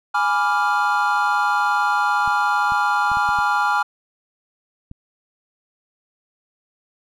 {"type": "chord", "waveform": "triangle", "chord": "G# diminished seventh", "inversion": "none", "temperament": "equal", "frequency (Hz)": [830.6, 987.8, 1174.7, 1396.9], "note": ["G#5", "B5", "D6", "F6"], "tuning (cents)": [0, 0, 0, 0], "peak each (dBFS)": [-19, -22, -22, -19], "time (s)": [0.14, 3.83], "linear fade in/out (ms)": 10}
{"type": "clicks", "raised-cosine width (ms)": 5, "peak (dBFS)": -24, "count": 7, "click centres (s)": [2.277, 2.721, 3.117, 3.171, 3.29, 3.388, 4.914]}
{"effects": []}